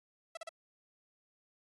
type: tone bursts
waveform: sawtooth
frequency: 659.3 Hz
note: E5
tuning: in tune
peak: -37 dBFS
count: 3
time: 0.35-0.492 s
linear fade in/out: 5 ms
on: 22 ms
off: 38 ms
effects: AAC 32 kbps